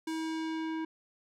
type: tone with low-pass filter sweep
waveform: square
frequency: 320.7 Hz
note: E4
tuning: 48 cents flat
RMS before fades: -35 dBFS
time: 0.07-0.85 s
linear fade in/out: 5 ms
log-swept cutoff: 11000 to 2000 Hz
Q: 0.78
effects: none